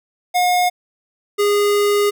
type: tone pair in turn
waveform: square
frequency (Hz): 719 / 410.3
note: F#5 / G#4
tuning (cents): -50 / -21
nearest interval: minor seventh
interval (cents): 971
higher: first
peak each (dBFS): -14 / -14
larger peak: neither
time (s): 0.34-0.7 / 1.38-2.11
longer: second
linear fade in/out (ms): 20
effects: none